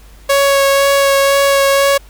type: tone with vibrato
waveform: sawtooth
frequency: 554.4 Hz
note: C#5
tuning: in tune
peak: -5 dBFS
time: 0.29-1.98 s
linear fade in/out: 10 ms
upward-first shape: sine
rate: 2 Hz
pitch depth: 11 cents each way
effects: added 50 Hz sine -38 dBFS peak until 2.09 s + pink hiss -46 dBFS RMS until 2.09 s